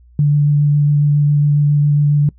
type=tone with vibrato; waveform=sine; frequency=146.3 Hz; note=D3; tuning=6 cents flat; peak=-9 dBFS; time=0.19-2.29 s; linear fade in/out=2 ms; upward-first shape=sine; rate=7.3 Hz; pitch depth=11 cents each way; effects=noise-tail reverb RT60 0.1 s tail -23 dB re dry + added 60 Hz sine -43 dBFS peak until 2.38 s